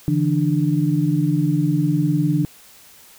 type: tone cluster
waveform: sine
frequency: 145.2 / 165 / 296.6 Hz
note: D3 / E3 / D4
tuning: -19 / +2 / +17 cents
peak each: -20 dBFS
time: 0.08-2.45 s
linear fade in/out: 0 ms
effects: white hiss -47 dBFS RMS until 3.18 s